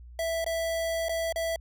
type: tone with dropouts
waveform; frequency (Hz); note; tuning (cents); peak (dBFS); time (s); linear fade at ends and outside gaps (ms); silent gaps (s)
square; 659.3; E5; 0; -28; 0.19-1.56; 2; 0.444-0.463 / 1.085-1.093 / 1.325-1.359
effects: added 60 Hz sine -44 dBFS peak until 1.6 s